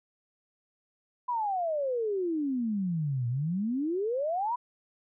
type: exponential two-way sweep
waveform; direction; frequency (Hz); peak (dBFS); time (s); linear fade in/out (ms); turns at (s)
sine; down then up; 1007 to 116.54 to 1007; -27; 1.28-4.56; 10; 3.28
effects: none